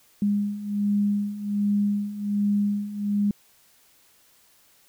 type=beating tone pair; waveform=sine; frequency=203.5 / 204.8 Hz; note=G#3 / G#3; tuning=-35 / -24 cents; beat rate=1.3 Hz; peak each=-27 / -23 dBFS; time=0.22-3.31 s; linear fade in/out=2 ms; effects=white hiss -59 dBFS RMS until 4.88 s